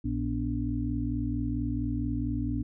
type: harmonic tone with a mistuned harmonic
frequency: 58.27 Hz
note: A#1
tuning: in tune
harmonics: 1 / 2 / 4 / 5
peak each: -33 / -33 / -33 / -33 dBFS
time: 0.04-2.63 s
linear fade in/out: 10 ms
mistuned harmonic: 4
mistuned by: +100 cents
effects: none